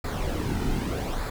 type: noise with flanger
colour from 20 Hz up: brown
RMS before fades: -28 dBFS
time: 0.04-1.3 s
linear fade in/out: 5 ms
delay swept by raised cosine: 0.33 to 1.83 ms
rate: 0.83 Hz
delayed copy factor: -0.55
effects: none